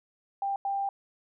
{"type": "tone bursts at uneven times", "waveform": "sine", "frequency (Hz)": 792, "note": "G5", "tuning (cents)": 18, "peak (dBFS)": -27, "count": 2, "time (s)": [[0.42, 0.56], [0.65, 0.89]], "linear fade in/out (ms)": 2, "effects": []}